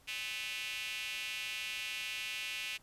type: tone with high-pass filter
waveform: square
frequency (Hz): 116.54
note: A#2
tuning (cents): 0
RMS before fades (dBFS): -40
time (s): 0.07-2.78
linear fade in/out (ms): 20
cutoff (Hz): 2600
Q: 4.4
effects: pink hiss -65 dBFS RMS until 2.82 s + resampled to 32000 Hz